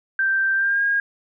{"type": "tone with pitch glide", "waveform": "sine", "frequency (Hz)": [1568, 1627.1], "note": ["G6", "G#6"], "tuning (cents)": [0, -36], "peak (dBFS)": -17, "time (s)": [0.19, 1], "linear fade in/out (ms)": 2, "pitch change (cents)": 64, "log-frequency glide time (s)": [0.54, 0.83], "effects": []}